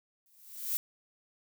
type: noise with exponential growth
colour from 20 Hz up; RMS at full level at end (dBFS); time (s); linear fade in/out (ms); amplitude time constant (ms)
violet; -29; 0.26-0.77; 0; 110
effects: none